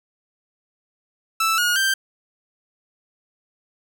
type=tone with pitch steps; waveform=sawtooth; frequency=1320 / 1439.5 / 1569.8 Hz; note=E6 / F#6 / G6; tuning=+2 / -48 / +2 cents; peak=-14 dBFS; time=1.4-1.94 s; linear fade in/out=5 ms; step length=180 ms; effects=none